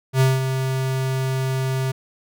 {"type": "tone with ADSR envelope", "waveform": "square", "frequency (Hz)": 131.8, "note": "C3", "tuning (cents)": 13, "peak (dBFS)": -13, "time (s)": [0.13, 1.92], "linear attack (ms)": 76, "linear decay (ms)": 190, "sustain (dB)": -8, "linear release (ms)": 11, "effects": []}